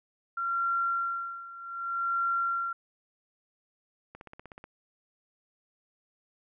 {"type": "tone with tremolo", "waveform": "sine", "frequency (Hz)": 1373, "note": "F6", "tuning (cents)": -30, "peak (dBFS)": -25, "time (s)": [0.37, 2.73], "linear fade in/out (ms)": 5, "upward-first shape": "sine", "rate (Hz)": 0.65, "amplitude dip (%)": 85}
{"type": "click train", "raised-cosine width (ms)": 0.5, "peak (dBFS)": -30, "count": 9, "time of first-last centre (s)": [4.15, 4.641], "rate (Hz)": 16.3}
{"effects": []}